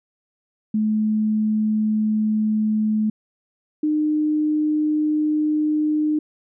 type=tone pair in turn; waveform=sine; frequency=215.2 / 304.3 Hz; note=A3 / D#4; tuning=-38 / -38 cents; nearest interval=tritone; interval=600 cents; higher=second; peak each=-17 dBFS; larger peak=neither; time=0.74-3.1 / 3.83-6.19 s; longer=neither; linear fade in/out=5 ms; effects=none